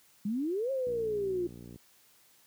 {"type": "exponential two-way sweep", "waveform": "sine", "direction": "up then down", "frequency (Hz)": [196, 546, 344], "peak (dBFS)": -29, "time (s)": [0.25, 1.47], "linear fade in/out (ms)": 5, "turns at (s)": 0.71}
{"type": "click train", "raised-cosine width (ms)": 3, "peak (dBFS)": -34, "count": 54, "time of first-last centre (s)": [0.87, 1.759], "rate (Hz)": 59.6}
{"effects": ["white hiss -63 dBFS RMS until 2.46 s", "high-pass 80 Hz 12 dB/octave"]}